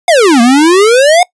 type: exponential two-way sweep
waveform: square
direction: down then up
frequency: 736 to 227.5 to 736 Hz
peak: -4 dBFS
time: 0.08-1.23 s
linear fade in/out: 2 ms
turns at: 0.41 s
effects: noise-tail reverb RT60 0.1 s tail -22 dB re dry + resampled to 24000 Hz